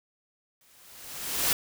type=noise with exponential growth; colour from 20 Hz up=white; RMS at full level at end=-23 dBFS; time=0.61-1.53 s; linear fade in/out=1 ms; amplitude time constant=200 ms; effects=none